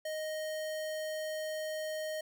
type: tone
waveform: square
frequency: 622.3 Hz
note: D#5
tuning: in tune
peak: -36 dBFS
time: 0.05-2.21 s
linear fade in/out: 5 ms
effects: none